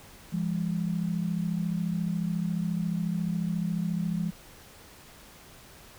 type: tone pair together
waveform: sine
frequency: 169.6 / 203.8 Hz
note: E3 / G#3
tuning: +50 / -32 cents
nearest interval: minor third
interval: 318 cents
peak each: -28 / -31 dBFS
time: 0.32-4.31 s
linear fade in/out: 20 ms
effects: pink hiss -51 dBFS RMS until 5.98 s